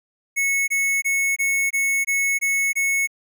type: tone bursts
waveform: square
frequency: 2200 Hz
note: C#7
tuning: 14 cents flat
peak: -19 dBFS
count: 8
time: 0.36-3.074 s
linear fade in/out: 20 ms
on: 320 ms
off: 22 ms
effects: none